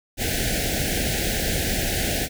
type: band-stop noise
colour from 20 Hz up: pink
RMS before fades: -24 dBFS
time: 0.17-2.29 s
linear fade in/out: 50 ms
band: 800 to 1500 Hz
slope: 96 dB/octave
effects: none